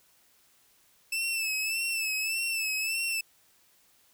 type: tone with vibrato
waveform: sawtooth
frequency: 2637 Hz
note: E7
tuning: in tune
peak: -25 dBFS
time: 1.12-3.21 s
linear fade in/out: 5 ms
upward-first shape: sine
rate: 1.7 Hz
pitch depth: 58 cents each way
effects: white hiss -64 dBFS RMS until 4.13 s